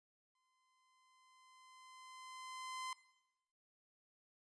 sawtooth tone with exponential growth, 1032 Hz, C6, 24 cents flat, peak -38 dBFS, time 0.35-2.93 s, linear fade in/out 2 ms, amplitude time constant 560 ms, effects noise-tail reverb RT60 1.0 s tail -18 dB re dry + resampled to 22050 Hz

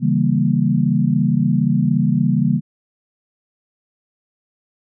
sine chord, C# diminished seventh, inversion none, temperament equal with one note detuned, 138.59 / 162.54 / 196 / 233.1 Hz, C#3 / E3 / G3 / Bb3, 0 / -24 / 0 / 0 cents, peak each -19 dBFS, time 0-2.61 s, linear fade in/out 50 ms, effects none

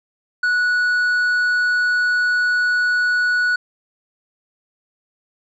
triangle tone with tanh clipping, 1470 Hz, F#6, 12 cents flat, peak -16 dBFS, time 0.43-3.56 s, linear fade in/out 5 ms, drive 9 dB, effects none

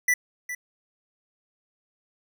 square tone with echo, 1975.5 Hz, B6, in tune, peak -19 dBFS, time 0.08-0.14 s, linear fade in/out 5 ms, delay 410 ms, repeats 1, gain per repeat -12 dB, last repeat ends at 0.55 s, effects none

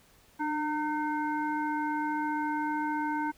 harmonic tone with a mistuned harmonic, 304.8 Hz, D#4, 36 cents flat, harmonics 1 / 3 / 5 / 7, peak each -32 / -31 / -37 / -46 dBFS, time 0.39-3.32 s, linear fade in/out 20 ms, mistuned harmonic 1, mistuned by -29 cents, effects pink hiss -61 dBFS RMS until 3.37 s

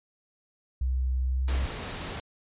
sine tone with pitch glide, 64.1 to 65.41 Hz, C2 to C2, -35 to 0 cents, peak -24 dBFS, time 0.81-1.66 s, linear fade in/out 5 ms, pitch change +35 cents, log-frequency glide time 1.28-1.47 s
pink noise, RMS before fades -36 dBFS, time 1.48-2.2 s, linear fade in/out 2 ms
effects resampled to 8000 Hz

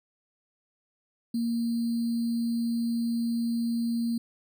sine tone with sample-and-hold, 233.1 Hz, A#3, in tune, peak -25 dBFS, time 1.34-4.18 s, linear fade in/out 5 ms, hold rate 4410 Hz, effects none

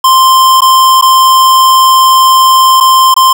square tone with dropouts, 1046.5 Hz, C6, in tune, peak -3 dBFS, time 0.04-3.33 s, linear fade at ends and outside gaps 5 ms, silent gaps 0.607-0.618 / 1.013-1.023 / 2.803-2.807 / 3.142-3.164 s, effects none

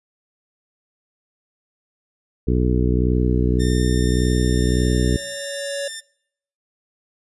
harmonic tone, 61.74 Hz, B1, in tune, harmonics 1 / 2 / 3 / 4 / 5 / 6 / 7, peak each -19 / -22 / -24 / -25 / -26 / -27 / -27 dBFS, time 2.47-5.17 s, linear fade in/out 10 ms
square tone with exponential growth, 562 Hz, C#5, 24 cents sharp, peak -24 dBFS, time 3.12-5.88 s, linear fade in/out 5 ms, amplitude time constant 600 ms
10% pulse tone with pitch glide, 1808 to 1791.4 Hz, A6 to A6, +47 to +31 cents, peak -21 dBFS, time 3.59-6.01 s, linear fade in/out 20 ms, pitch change -16 cents, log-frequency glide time 5.48-5.8 s
effects noise-tail reverb RT60 0.7 s tail -24 dB re dry + resampled to 24000 Hz

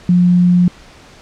sine tone, 177.7 Hz, F3, 30 cents sharp, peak -7 dBFS, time 0.09-0.68 s, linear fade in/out 2 ms, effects pink hiss -41 dBFS RMS until 1.21 s + low-pass 6000 Hz 12 dB/octave

